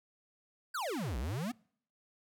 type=exponential two-way sweep; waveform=square; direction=down then up; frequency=1626 to 54.5 to 265.3 Hz; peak=-35 dBFS; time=0.74-1.52 s; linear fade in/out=10 ms; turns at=1.18 s; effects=noise-tail reverb RT60 0.6 s tail -26 dB re dry